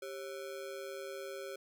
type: ring-modulated tone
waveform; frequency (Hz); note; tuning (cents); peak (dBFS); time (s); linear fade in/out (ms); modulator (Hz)
square; 469.2; A#4; +11; -39; 0.02-1.56; 5; 75.4
effects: none